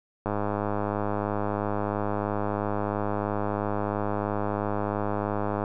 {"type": "click train", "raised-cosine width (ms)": 1, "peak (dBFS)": -14, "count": 555, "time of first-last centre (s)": [0.26, 5.639], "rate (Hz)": 103, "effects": []}